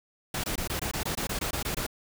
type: noise bursts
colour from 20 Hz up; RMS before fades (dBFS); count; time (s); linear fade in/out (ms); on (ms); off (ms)
pink; -31; 13; 0.34-1.866; 5; 98; 21
effects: none